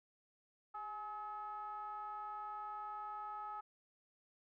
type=ring-modulated tone; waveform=triangle; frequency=220 Hz; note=A3; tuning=in tune; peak=-38 dBFS; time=0.74-3.61 s; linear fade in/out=10 ms; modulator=1060 Hz; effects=none